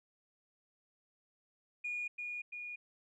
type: tone with echo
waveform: sine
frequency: 2441 Hz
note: D#7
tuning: 34 cents flat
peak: -35 dBFS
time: 1.84-2.08 s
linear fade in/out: 10 ms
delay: 340 ms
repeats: 2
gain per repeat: -3 dB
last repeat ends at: 2.76 s
effects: tanh soft clip ceiling -31 dBFS